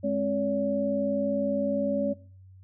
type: tone cluster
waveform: sine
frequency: 209.4 / 269.5 / 569 Hz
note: G#3 / C#4 / C#5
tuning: +15 / -49 / +45 cents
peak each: -29 / -30 / -27 dBFS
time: 0.03-2.14 s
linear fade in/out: 20 ms
effects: noise-tail reverb RT60 0.5 s tail -21 dB re dry + added 94 Hz sine -48 dBFS peak until 2.63 s